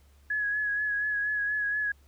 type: tone with vibrato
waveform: sine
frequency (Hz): 1682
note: G#6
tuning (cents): +22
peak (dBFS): -26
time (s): 0.3-1.92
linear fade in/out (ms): 5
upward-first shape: sine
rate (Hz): 4.2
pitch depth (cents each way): 29
effects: added 70 Hz sine -56 dBFS peak until 2.07 s + pink hiss -66 dBFS RMS until 2.07 s